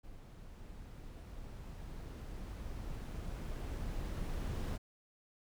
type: noise with level ramp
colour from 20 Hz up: brown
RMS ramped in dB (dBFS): -52 to -37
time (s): 0.03-4.78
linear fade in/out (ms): 20
effects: none